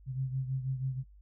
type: beating tone pair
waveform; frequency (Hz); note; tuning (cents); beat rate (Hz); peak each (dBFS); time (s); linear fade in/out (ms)
sine; 130.8 / 137; C3 / C#3; 0 / -20; 6.2; -32 / -38; 0.06-1.04; 50
effects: noise-tail reverb RT60 0.1 s tail -20 dB re dry + added 50 Hz sine -53 dBFS peak until 1.21 s